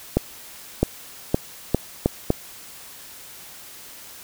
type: accelerating click train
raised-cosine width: 2 ms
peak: -3 dBFS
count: 6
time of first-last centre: 0.17-2.304 s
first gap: 660 ms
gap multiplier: 0.78
effects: white hiss -42 dBFS RMS until 4.23 s